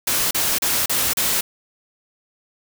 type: noise bursts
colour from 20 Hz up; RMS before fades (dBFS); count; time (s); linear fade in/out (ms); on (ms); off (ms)
white; -20; 5; 0.07-1.41; 5; 240; 35
effects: none